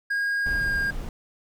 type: tone with pitch glide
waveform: triangle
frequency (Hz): 1631 to 1615.1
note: G#6 to G#6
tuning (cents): -32 to -49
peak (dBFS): -21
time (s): 0.1-0.91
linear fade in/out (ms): 10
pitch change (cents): -17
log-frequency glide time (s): 0.41-0.77
type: noise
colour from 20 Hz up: brown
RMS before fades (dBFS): -32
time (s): 0.46-1.09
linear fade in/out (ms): 2
effects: none